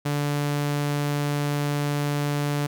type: tone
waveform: sawtooth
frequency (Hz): 145.3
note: D3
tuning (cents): -18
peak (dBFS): -19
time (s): 0.05-2.67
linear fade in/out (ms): 10
effects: none